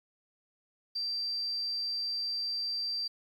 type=tone; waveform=sine; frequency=4695 Hz; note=D8; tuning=1 cent flat; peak=-31 dBFS; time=0.95-3.08 s; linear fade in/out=10 ms; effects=10-bit